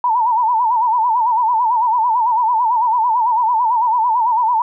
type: tone with vibrato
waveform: sine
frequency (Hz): 932.3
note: A#5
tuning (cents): 0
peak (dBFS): -12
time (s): 0.04-4.62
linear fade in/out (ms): 2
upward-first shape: sine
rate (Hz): 9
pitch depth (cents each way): 120
effects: none